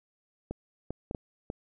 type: clicks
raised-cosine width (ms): 2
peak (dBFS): -21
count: 5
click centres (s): 0.51 / 0.906 / 1.111 / 1.148 / 1.501
effects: none